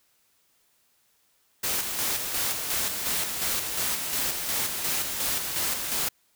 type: noise with tremolo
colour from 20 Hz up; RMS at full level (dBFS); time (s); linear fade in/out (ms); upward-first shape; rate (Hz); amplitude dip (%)
white; -27; 1.63-6.09; 10; square; 2.8; 40
effects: white hiss -67 dBFS RMS until 6.35 s